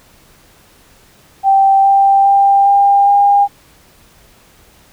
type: tone with pitch steps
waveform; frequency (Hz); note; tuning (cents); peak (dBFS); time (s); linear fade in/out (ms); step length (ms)
sine; 781 / 787.3 / 793.7 / 800.2 / 806.7; G5 / G5 / G5 / G5 / G5; -7 / +7 / +21 / +35 / +49; -6; 1.43-3.48; 50; 410
effects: pink hiss -47 dBFS RMS until 4.92 s